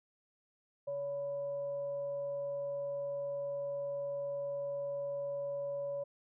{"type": "tone with frequency modulation", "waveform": "sine", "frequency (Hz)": 565, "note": "C#5", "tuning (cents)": 33, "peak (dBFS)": -35, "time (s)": [0.87, 6.04], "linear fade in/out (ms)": 10, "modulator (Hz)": 426, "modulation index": 0.2, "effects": []}